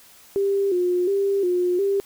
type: tone with vibrato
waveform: sine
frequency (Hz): 376.5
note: F#4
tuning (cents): +30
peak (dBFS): -18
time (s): 0.36-2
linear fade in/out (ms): 0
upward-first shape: square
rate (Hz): 1.4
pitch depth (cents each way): 89
effects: white hiss -50 dBFS RMS until 2.05 s

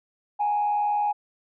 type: tone with frequency modulation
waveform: sine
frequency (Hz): 830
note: G#5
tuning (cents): -1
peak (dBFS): -20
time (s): 0.39-1.13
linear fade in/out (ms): 20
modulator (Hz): 79.2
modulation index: 0.38
effects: tanh soft clip ceiling -17 dBFS

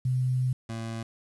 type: tone pair in turn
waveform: sine / 25% pulse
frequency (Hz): 127.7 / 113.52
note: C3 / A#2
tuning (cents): -42 / -45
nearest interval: major second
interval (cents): 203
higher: first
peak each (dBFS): -23 / -29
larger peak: first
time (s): 0.05-0.53 / 0.69-1.03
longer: first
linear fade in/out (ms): 5
effects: resampled to 24000 Hz + 9-bit

